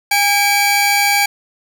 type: tone pair together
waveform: sawtooth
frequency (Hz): 813 / 2300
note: G#5 / D7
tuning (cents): -37 / -37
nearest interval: octave + tritone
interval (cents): 1800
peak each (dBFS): -11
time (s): 0.11-1.26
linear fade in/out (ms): 5
effects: none